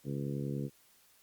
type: harmonic tone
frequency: 70.2 Hz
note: C#2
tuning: 22 cents sharp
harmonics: 2 / 3 / 4 / 5 / 6 / 7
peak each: -36 / -40 / -42 / -44 / -46 / -47 dBFS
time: 0.04-0.7 s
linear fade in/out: 50 ms
effects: white hiss -65 dBFS RMS until 1.22 s + Opus 48 kbps